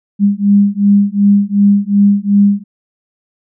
sine beating tone pair, 200.6 / 203.3 Hz, G3 / G#3, +40 / -37 cents, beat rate 2.7 Hz, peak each -10 dBFS, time 0.19-2.64 s, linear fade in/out 50 ms, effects none

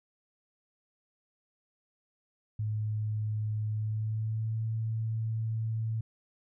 sine tone with pitch glide, 107.3 to 111.53 Hz, A2 to A2, -43 to +24 cents, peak -29 dBFS, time 2.59-6.01 s, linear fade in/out 5 ms, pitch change +67 cents, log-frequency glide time 3.7-4.63 s, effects none

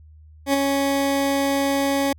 20% pulse tone with ADSR envelope, 277.2 Hz, C#4, in tune, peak -10 dBFS, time 0.46-2.13 s, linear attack 75 ms, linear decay 15 ms, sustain -4 dB, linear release 6 ms, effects added 77 Hz sine -44 dBFS peak until 2.18 s

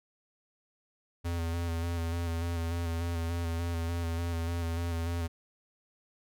square tone with vibrato, 84.3 Hz, E2, 39 cents sharp, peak -31 dBFS, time 1.24-5.28 s, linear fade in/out 20 ms, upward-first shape square, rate 3.4 Hz, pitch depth 25 cents each way, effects none

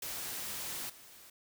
white noise with level steps, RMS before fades -40 / -55 dBFS, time 0.02-1.3 s, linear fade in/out 5 ms, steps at 0.89 s, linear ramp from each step 10 ms, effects none

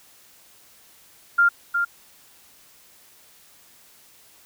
sine tone with echo, 1396.9 Hz, F6, in tune, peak -13 dBFS, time 1.38-1.49 s, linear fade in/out 10 ms, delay 360 ms, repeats 1, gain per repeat -6 dB, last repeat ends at 1.85 s, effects white hiss -53 dBFS RMS until 4.45 s

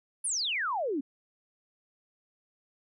sine exponential sweep, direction down, 10450 to 255.3 Hz, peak -28 dBFS, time 0.24-1.01 s, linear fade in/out 10 ms, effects none

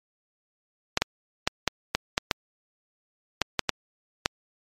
clicks, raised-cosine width 0.2 ms, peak -3 dBFS, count 11, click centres 0.974 / 1.02 / 1.475 / 1.677 / 1.95 / 2.179 / 2.312 / 3.417 / 3.593 / 3.693 / 4.259 s, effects MP3 64 kbps

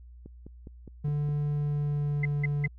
click train, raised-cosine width 3 ms, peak -31 dBFS, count 6, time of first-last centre 0.26-1.289 s, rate 4.86 Hz
triangle tone with pitch glide, 146.83 to 145.23 Hz, D3 to D3, 0 to -19 cents, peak -24 dBFS, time 1.04-2.68 s, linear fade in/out 10 ms, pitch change -19 cents, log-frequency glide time 1.49-2.41 s
sine tone bursts, 2049 Hz, C7, 37 cents flat, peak -27 dBFS, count 3, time 2.23-2.662 s, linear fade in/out 5 ms, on 24 ms, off 180 ms
effects added 60 Hz sine -46 dBFS peak until 2.78 s

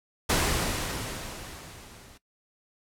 pink noise with level ramp, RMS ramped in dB -23 to -52 dBFS, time 0.29-2.18 s, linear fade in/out 10 ms, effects noise-tail reverb RT60 0.1 s tail -18 dB re dry + low-pass 12000 Hz 12 dB/octave

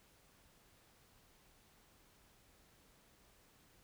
silence, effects pink hiss -68 dBFS RMS until 3.83 s

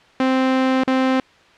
sawtooth tone with dropouts, 261.2 Hz, C4, 3 cents flat, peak -11 dBFS, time 0.2-1.2 s, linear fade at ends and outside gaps 2 ms, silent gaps 0.836-0.876 s, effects white hiss -50 dBFS RMS until 1.57 s + low-pass 3000 Hz 12 dB/octave

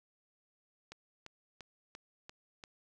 click train, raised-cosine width 0.2 ms, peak -30 dBFS, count 6, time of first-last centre 0.92-2.638 s, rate 2.91 Hz, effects none

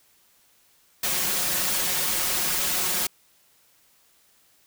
white noise with comb filter, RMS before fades -25 dBFS, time 1.03-3.07 s, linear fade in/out 5 ms, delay 5.5 ms, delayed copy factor +0.75, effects white hiss -61 dBFS RMS until 4.66 s

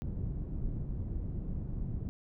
pink low-pass noise, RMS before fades -36 dBFS, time 0.02-2.09 s, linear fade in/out 0 ms, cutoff 180 Hz, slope 12 dB/octave, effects none

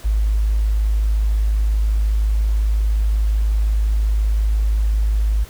sine tone, 52.8 Hz, G#1, 29 cents sharp, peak -14 dBFS, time 0.04-5.45 s, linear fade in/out 20 ms, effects pink hiss -42 dBFS RMS until 5.49 s

